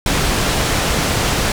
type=low-pass noise; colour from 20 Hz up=pink; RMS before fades=-17 dBFS; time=0.06-1.52 s; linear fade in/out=2 ms; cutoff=8800 Hz; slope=12 dB/octave; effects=none